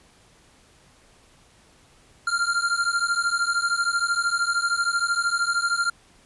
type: beating tone pair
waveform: square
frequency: 1386 / 1399 Hz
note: F6 / F6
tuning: -14 / +3 cents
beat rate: 13 Hz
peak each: -25 dBFS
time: 2.27-5.9 s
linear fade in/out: 5 ms
effects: pink hiss -56 dBFS RMS until 6.25 s + resampled to 24000 Hz